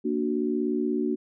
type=chord; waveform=sine; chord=Bb augmented; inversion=none; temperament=equal; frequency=233.1 / 293.7 / 370 Hz; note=Bb3 / D4 / F#4; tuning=0 / 0 / 0 cents; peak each=-28 dBFS; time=0.04-1.16 s; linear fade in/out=20 ms; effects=none